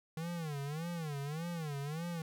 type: tone with vibrato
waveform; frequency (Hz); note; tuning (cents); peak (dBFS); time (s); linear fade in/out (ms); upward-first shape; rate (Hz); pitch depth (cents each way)
square; 155.56; D#3; 0; -38; 0.17-2.22; 2; sine; 1.7; 190
effects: none